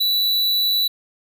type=tone; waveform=square; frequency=3951 Hz; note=B7; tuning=in tune; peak=-17 dBFS; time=0-0.88 s; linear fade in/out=10 ms; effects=none